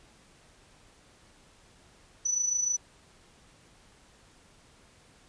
sine tone with amplitude modulation, 5960 Hz, F#8, 12 cents sharp, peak -23 dBFS, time 2.25-2.77 s, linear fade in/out 10 ms, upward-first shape sine, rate 26.6 Hz, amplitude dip 60%, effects pink hiss -59 dBFS RMS until 5.28 s + resampled to 22050 Hz

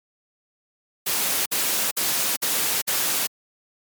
white noise bursts, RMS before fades -23 dBFS, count 5, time 1.06-3.272 s, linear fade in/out 10 ms, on 400 ms, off 53 ms, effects high-pass 150 Hz 12 dB/octave + MP3 96 kbps

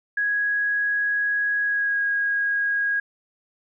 sine tone with pitch glide, 1661.2 to 1642.1 Hz, G#6 to G#6, 0 to -20 cents, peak -20 dBFS, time 0.17-3 s, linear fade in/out 5 ms, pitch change -20 cents, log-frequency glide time 1.63-2.01 s, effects none

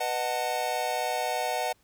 square chord, B dominant seventh, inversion none, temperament just, 493.9 / 617.4 / 740.8 / 889 Hz, B4 / D#5 / F#5 / A5, 0 / -14 / +2 / +18 cents, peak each -36 / -34 / -31 / -35 dBFS, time 0-1.73 s, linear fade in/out 10 ms, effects pink hiss -66 dBFS RMS until 1.83 s

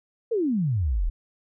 sine exponential sweep, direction down, 487.2 to 34.65 Hz, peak -21 dBFS, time 0.31-1.1 s, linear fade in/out 10 ms, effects none

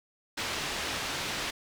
white low-pass noise, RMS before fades -34 dBFS, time 0.37-1.51 s, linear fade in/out 10 ms, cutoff 4100 Hz, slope 12 dB/octave, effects none

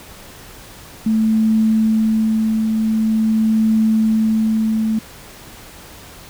sine tone with tremolo, 220 Hz, A3, in tune, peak -11 dBFS, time 1.06-4.99 s, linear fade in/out 5 ms, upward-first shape triangle, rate 0.46 Hz, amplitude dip 35%, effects pink hiss -39 dBFS RMS until 6.29 s

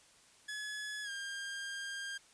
sawtooth tone with pitch glide, 1699 to 1603.6 Hz, G#6 to G6, +39 to +39 cents, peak -36 dBFS, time 0.48-2.18 s, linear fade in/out 10 ms, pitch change -100 cents, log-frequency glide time 1.03-1.1 s, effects white hiss -63 dBFS RMS until 2.33 s + resampled to 22050 Hz

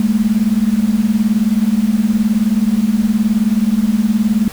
sine beating tone pair, 205.4 / 224.4 Hz, G#3 / A3, -19 / +34 cents, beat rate 19 Hz, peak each -14 dBFS, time 0-4.48 s, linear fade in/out 2 ms, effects pink hiss -33 dBFS RMS until 4.52 s

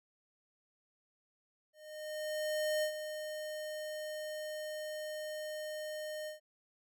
square tone with ADSR envelope, 613 Hz, D#5, 26 cents flat, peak -31 dBFS, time 1.73-6.4 s, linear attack 1100 ms, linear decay 85 ms, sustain -9 dB, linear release 130 ms, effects none

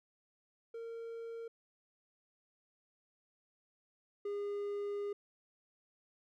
triangle tone pair in turn, 459.7 / 407.5 Hz, A#4 / G#4, -24 / -33 cents, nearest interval major second, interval 209 cents, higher first, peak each -40 / -34 dBFS, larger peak second, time 0.74-1.48 / 4.25-5.13 s, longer second, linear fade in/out 5 ms, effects none

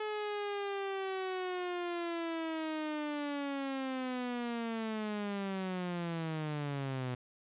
sawtooth linear sweep, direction down, 428.9 to 123.47 Hz, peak -31 dBFS, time 0-7.15 s, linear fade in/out 5 ms, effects resampled to 8000 Hz + 11-bit

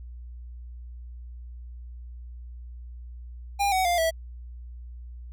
square tone with pitch steps, 804 / 750.2 / 699.9 / 653.1 Hz, G5 / F#5 / F5 / E5, +44 / +24 / +4 / -16 cents, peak -22 dBFS, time 3.59-4.11 s, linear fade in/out 20 ms, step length 130 ms, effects added 60 Hz sine -38 dBFS peak until 5.32 s

